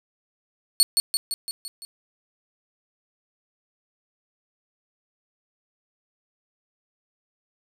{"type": "tone with echo", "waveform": "25% pulse", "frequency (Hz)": 4400, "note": "C#8", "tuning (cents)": -14, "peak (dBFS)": -8, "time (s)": [0.8, 0.83], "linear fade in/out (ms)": 0, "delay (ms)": 170, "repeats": 6, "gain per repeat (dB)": -4, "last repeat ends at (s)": 1.85, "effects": []}